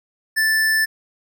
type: tone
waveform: square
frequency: 1760 Hz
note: A6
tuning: in tune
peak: -16 dBFS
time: 0.36-0.86 s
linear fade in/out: 20 ms
effects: none